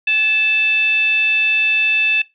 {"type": "tone with frequency modulation", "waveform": "sine", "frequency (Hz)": 2637, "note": "E7", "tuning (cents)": 0, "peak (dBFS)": -13, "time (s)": [0.07, 2.22], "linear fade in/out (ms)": 5, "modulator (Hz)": 917, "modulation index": 0.48, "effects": ["noise-tail reverb RT60 0.2 s tail -20 dB re dry"]}